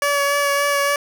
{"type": "tone with vibrato", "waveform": "15% pulse", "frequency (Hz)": 569, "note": "C#5", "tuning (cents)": 45, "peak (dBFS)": -10, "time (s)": [0.02, 0.96], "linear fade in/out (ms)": 2, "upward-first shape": "sine", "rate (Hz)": 3.5, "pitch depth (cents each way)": 15, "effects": []}